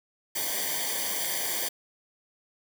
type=noise with comb filter; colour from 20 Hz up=white; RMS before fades=-30 dBFS; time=0.35-1.69 s; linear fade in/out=10 ms; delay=0.75 ms; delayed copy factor=-1; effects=none